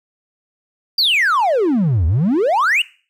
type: exponential two-way sweep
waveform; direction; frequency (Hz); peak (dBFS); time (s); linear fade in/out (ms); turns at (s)
triangle; down then up; 4863 to 75 to 2989; -10; 0.98-2.82; 5; 2.06
effects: noise-tail reverb RT60 0.4 s tail -22 dB re dry + tanh soft clip ceiling -6 dBFS